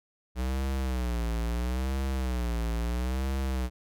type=tone with vibrato; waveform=square; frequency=61.74 Hz; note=B1; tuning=in tune; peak=-28 dBFS; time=0.35-3.7 s; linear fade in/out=50 ms; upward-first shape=sine; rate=0.75 Hz; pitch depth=140 cents each way; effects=none